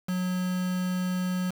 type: tone with quantisation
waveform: triangle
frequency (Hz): 182.5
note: F#3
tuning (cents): -24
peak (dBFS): -24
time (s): 0.08-1.51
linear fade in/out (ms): 10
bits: 6
effects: none